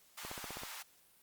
pink high-pass noise, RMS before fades -47 dBFS, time 0.17-0.83 s, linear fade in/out 10 ms, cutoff 840 Hz, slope 24 dB/octave
click train, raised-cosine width 1 ms, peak -30 dBFS, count 7, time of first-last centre 0.25-0.635 s, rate 15.6 Hz
effects white hiss -66 dBFS RMS until 1.22 s + Opus 48 kbps

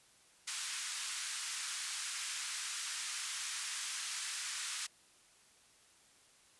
white band-pass noise, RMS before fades -41 dBFS, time 0.47-4.87 s, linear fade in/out 10 ms, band 1200 to 9600 Hz, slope 24 dB/octave, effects white hiss -65 dBFS RMS until 6.59 s + resampled to 24000 Hz

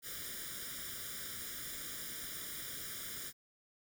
white noise with comb filter, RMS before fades -44 dBFS, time 0.02-3.33 s, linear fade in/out 50 ms, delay 0.57 ms, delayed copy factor +1, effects none

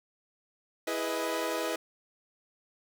sawtooth chord, E major seventh, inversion none, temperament equal with one note detuned, 329.6 / 415.3 / 493.9 / 627.7 Hz, E4 / G#4 / B4 / D#5, 0 / 0 / 0 / +15 cents, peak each -32 / -34 / -31 / -31 dBFS, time 0.87-1.76 s, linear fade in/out 5 ms, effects none

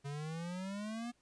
square exponential sweep, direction up, 138.9 to 243.6 Hz, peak -40 dBFS, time 0.04-1.12 s, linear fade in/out 20 ms, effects pink hiss -74 dBFS RMS until 1.21 s + resampled to 22050 Hz

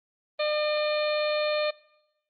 harmonic tone, 603 Hz, D5, 46 cents sharp, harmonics 1 / 2 / 3 / 4 / 5 / 6 / 7, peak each -25 / -35 / -39 / -34 / -43 / -37 / -36 dBFS, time 0.39-1.71 s, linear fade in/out 10 ms, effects noise-tail reverb RT60 0.9 s tail -22 dB re dry + Opus 24 kbps

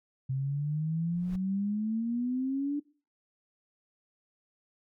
sine exponential sweep, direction up, 130.81 to 293.7 Hz, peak -28 dBFS, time 0.29-2.8 s, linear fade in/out 10 ms
brown noise with exponential growth, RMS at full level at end -39 dBFS, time 1.05-1.36 s, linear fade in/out 5 ms, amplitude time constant 67 ms
effects noise-tail reverb RT60 0.4 s tail -22 dB re dry

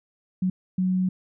sine tone bursts at uneven times, 185 Hz, F#3, in tune, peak -20 dBFS, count 2, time 0.42-0.5 / 0.78-1.09 s, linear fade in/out 5 ms, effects none

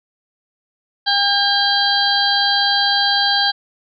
harmonic tone with a mistuned harmonic, 804 Hz, G5, 44 cents sharp, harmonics 1 / 2 / 4 / 5 / 6, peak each -20 / -20 / -20 / -20 / -20 dBFS, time 1.06-3.52 s, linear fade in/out 20 ms, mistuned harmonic 6, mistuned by -75 cents, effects none

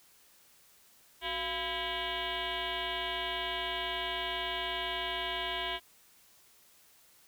sine tone with frequency modulation, 1951 Hz, B6, 22 cents flat, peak -32 dBFS, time 1.21-5.8 s, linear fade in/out 50 ms, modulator 316 Hz, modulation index 4.9, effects white hiss -62 dBFS RMS until 7.27 s

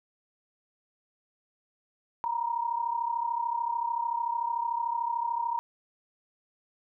sine tone pair together, 932.3 / 965.8 Hz, A#5 / B5, 0 / -39 cents, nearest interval minor second, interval 61 cents, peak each -29 / -32 dBFS, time 2.24-5.59 s, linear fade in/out 0 ms, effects none

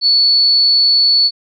sine tone, 4435 Hz, C#8, in tune, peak -8 dBFS, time 0.01-1.31 s, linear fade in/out 50 ms, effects none

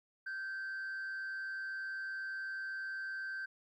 sine tone with frequency modulation, 1555 Hz, G6, 14 cents flat, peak -36 dBFS, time 0.26-3.46 s, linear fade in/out 10 ms, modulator 108 Hz, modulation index 0.42, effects tanh soft clip ceiling -37 dBFS + 13-bit

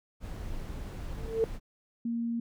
brown noise, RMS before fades -38 dBFS, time 0.2-1.6 s, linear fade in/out 50 ms
sine tone with exponential growth, 450 Hz, A4, 39 cents sharp, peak -20 dBFS, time 1.14-1.44 s, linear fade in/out 0 ms, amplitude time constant 65 ms
sine tone, 233.1 Hz, A#3, in tune, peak -29 dBFS, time 2.05-2.4 s, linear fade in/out 5 ms
effects none

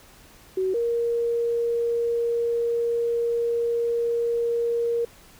sine tone pair in turn, 376.2 / 468.9 Hz, F#4 / A#4, +29 / +10 cents, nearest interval major third, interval 381 cents, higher second, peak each -21 dBFS, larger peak neither, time 0.57-0.74 / 0.74-5.05 s, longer second, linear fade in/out 5 ms, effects pink hiss -51 dBFS RMS until 5.39 s

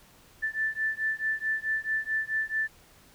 sine beating tone pair, 1760 / 1764.6 Hz, A6 / A6, 0 / +5 cents, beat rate 4.6 Hz, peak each -30 dBFS, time 0.42-2.68 s, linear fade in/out 20 ms, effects pink hiss -57 dBFS RMS until 3.14 s

